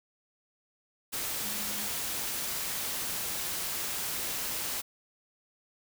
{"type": "tone in noise", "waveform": "sine", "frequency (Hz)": 208.8, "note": "G#3", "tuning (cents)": 10, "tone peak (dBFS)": -45, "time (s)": [1.42, 1.88], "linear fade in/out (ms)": 20, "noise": "white", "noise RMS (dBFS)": -34, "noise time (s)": [1.12, 4.82], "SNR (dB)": -14, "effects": []}